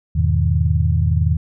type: chord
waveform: sine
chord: E major seventh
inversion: none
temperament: equal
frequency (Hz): 82.41 / 103.83 / 123.47 / 155.56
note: E2 / G#2 / B2 / D#3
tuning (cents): 0 / 0 / 0 / 0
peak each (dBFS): -16 / -21 / -22 / -20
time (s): 0.15-1.37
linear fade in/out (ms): 10
effects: none